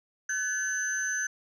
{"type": "tone cluster", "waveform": "sine", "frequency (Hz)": [1517, 1710, 6160], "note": ["F#6", "A6", "G8"], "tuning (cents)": [43, -50, -31], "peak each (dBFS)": -31, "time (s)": [0.29, 1.27], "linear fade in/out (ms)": 5, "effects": ["tanh soft clip ceiling -22 dBFS"]}